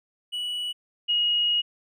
triangle / sine tone pair in turn, 2941 / 2885 Hz, F#7 / F#7, -11 / -44 cents, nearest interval unison, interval 33 cents, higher first, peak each -26 / -20 dBFS, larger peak second, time 0.32-0.73 / 1.08-1.62 s, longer second, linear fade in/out 20 ms, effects none

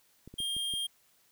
clicks, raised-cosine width 3 ms, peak -34 dBFS, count 5, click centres 0.276 / 0.34 / 0.403 / 0.566 / 0.738 s
square tone, 3213 Hz, G7, 42 cents sharp, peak -32 dBFS, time 0.38-0.87 s, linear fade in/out 10 ms
effects white hiss -67 dBFS RMS until 1.31 s

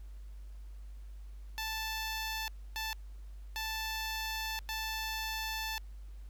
10% pulse tone bursts at uneven times, 880 Hz, A5, in tune, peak -27 dBFS, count 4, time 1.58-2.48 / 2.76-2.93 / 3.56-4.59 / 4.69-5.78 s, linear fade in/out 0 ms, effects added 50 Hz sine -44 dBFS peak until 6.29 s + pink hiss -68 dBFS RMS until 6.29 s

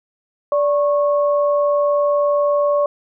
sine tone pair together, 581.6 / 1098 Hz, D5 / C#6, -17 / -17 cents, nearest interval major seventh, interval 1100 cents, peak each -14 / -22 dBFS, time 0.52-2.86 s, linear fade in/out 2 ms, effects none

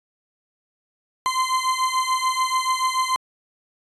40% pulse beating tone pair, 1031 / 1037.9 Hz, C6 / C6, -26 / -14 cents, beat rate 6.9 Hz, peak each -22 dBFS, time 1.26-3.16 s, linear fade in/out 0 ms, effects resampled to 24000 Hz

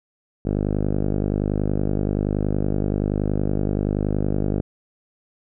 5% pulse tone with low-pass filter, 50.6 Hz, G#1, 44 cents flat, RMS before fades -22 dBFS, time 0.45-4.61 s, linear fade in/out 5 ms, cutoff 380 Hz, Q 0.55, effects none

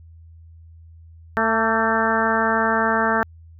harmonic tone with a mistuned harmonic, 223.4 Hz, A3, 27 cents sharp, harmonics 1 / 2 / 3 / 4 / 5 / 6 / 7 / 8, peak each -25 / -26 / -25 / -24 / -26 / -25 / -24 / -27 dBFS, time 1.37-3.23 s, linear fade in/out 0 ms, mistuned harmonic 5, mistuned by +40 cents, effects added 82 Hz sine -42 dBFS peak until 3.59 s

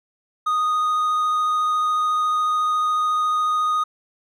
triangle tone with vibrato, 1240 Hz, D#6, 6 cents flat, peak -16 dBFS, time 0.46-3.84 s, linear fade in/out 10 ms, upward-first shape sine, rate 14 Hz, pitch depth 8 cents each way, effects none

